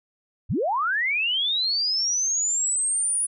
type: linear sweep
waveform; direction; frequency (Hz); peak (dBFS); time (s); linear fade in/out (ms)
sine; up; 48.48 to 9860; -21; 0.49-3.27; 20
effects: none